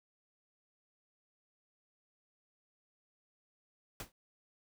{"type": "noise with exponential decay", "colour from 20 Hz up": "pink", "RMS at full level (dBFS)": -38, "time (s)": [4, 4.12], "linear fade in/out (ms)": 2, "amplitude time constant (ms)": 25, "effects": []}